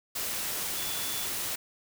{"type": "tone in noise", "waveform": "sine", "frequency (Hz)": 3455, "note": "A7", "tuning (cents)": -32, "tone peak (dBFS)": -40, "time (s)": [0.76, 1.26], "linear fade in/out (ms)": 10, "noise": "white", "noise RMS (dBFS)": -33, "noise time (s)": [0.15, 1.56], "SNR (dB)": -10, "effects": []}